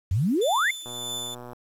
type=exponential sweep; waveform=sine; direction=up; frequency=82.4 to 2219 Hz; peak=-20 dBFS; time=0.11-0.71 s; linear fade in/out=5 ms
type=tone with tremolo; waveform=sawtooth; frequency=3520 Hz; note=A7; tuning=in tune; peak=-26 dBFS; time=0.41-1.35 s; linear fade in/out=10 ms; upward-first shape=triangle; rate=1.7 Hz; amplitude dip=65%
type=click train; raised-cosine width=1 ms; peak=-27 dBFS; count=83; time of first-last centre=0.86-1.532 s; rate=122 Hz
effects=resampled to 32000 Hz + 8-bit